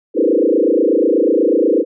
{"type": "tone with frequency modulation", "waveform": "sine", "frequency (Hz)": 400, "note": "G4", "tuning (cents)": 35, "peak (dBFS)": -10, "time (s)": [0.14, 1.85], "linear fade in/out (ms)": 50, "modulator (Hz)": 28.2, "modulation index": 4, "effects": []}